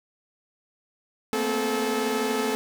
sawtooth tone cluster, 226.6 / 238.8 / 260.2 / 432.1 Hz, A#3 / A#3 / C4 / A4, -49 / +42 / -9 / -31 cents, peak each -28 / -31 / -26 / -22 dBFS, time 1.33-2.55 s, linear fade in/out 0 ms, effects none

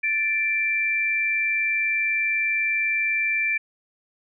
sine tone pair together, 1760 / 2352 Hz, A6 / D7, 0 / +2 cents, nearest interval perfect fourth, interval 502 cents, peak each -28 / -21 dBFS, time 0.03-3.58 s, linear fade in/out 10 ms, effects none

